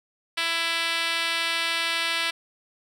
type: tone with band-pass filter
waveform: 5% pulse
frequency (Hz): 332.7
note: E4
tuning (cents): +16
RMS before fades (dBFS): -26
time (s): 0.37-2.31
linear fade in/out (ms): 10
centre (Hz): 3200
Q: 0.65
effects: none